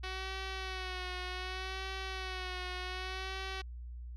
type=tone with vibrato; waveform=5% pulse; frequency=373 Hz; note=F#4; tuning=14 cents sharp; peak=-27 dBFS; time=0.03-3.62 s; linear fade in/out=10 ms; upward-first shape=sine; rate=0.66 Hz; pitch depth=42 cents each way; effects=added 60 Hz sine -42 dBFS peak until 4.16 s + low-pass 5000 Hz 12 dB/octave